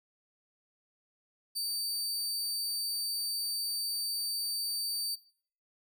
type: tone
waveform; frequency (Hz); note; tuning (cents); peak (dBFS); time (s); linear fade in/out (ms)
sawtooth; 4612; D8; -32; -29; 1.55-5.16; 20
effects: noise-tail reverb RT60 0.5 s tail -18 dB re dry